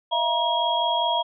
sine tone cluster, 634 / 679 / 950 / 3286 Hz, D#5 / F5 / A#5 / G#7, +32 / -49 / +33 / -19 cents, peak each -31 / -26 / -23 / -26 dBFS, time 0.11-1.23 s, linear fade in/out 20 ms, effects none

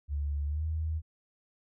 sine tone with pitch glide, 72.2 to 79.19 Hz, D2 to D#2, -29 to +31 cents, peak -29 dBFS, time 0.08-1.02 s, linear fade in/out 50 ms, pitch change +160 cents, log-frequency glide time 0.46-0.65 s, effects none

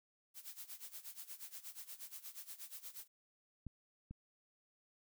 blue noise with tremolo, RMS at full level -48 dBFS, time 0.34-3.08 s, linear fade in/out 50 ms, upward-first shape sine, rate 8.4 Hz, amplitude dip 85%
clicks, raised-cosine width 5 ms, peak -34 / -36 dBFS, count 2, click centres 3.667 / 4.11 s
effects none

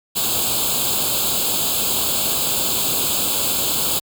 white noise with comb filter, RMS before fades -20 dBFS, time 0.15-4 s, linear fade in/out 20 ms, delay 0.26 ms, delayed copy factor +0.95, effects high-pass 60 Hz 12 dB/octave

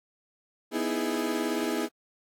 35% pulse chord, E major seventh, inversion second, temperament equal, 246.9 / 311.1 / 329.6 / 415.3 Hz, B3 / D#4 / E4 / G#4, 0 / 0 / 0 / 0 cents, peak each -31 dBFS, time 0.71-1.89 s, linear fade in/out 50 ms, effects AAC 64 kbps

